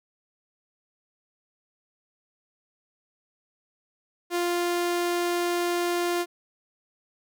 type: tone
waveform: sawtooth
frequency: 349.2 Hz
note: F4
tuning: in tune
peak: -20 dBFS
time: 4.3-6.26 s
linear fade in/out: 50 ms
effects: none